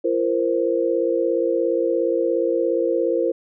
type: chord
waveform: sine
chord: F suspended fourth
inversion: none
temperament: equal with one note detuned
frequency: 340.9 / 466.2 / 523.3 Hz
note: F4 / Bb4 / C5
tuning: -42 / 0 / 0 cents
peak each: -22 dBFS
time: 0.04-3.32 s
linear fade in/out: 10 ms
effects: none